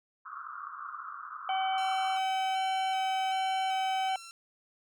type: band-pass noise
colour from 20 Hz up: white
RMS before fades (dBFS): -42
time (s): 0.25-2.19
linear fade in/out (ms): 10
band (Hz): 1100 to 1400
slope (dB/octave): 96
type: harmonic tone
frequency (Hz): 763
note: G5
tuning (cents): -47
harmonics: 1 / 2 / 3 / 4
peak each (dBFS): -28 / -43 / -41 / -39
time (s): 1.49-4.16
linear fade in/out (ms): 2
type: tone with vibrato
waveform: 10% pulse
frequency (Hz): 1318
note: E6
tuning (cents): -1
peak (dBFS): -37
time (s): 1.78-4.31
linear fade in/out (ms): 0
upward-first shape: square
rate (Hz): 1.3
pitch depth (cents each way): 47
effects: none